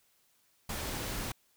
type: noise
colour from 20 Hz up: pink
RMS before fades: -37 dBFS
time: 0.69-1.32 s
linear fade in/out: 5 ms
effects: white hiss -70 dBFS RMS until 1.56 s